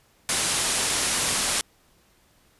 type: low-pass noise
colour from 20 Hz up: white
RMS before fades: -25 dBFS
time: 0.29-1.61 s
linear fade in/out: 0 ms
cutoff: 11000 Hz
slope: 96 dB/octave
effects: pink hiss -61 dBFS RMS until 2.59 s + resampled to 32000 Hz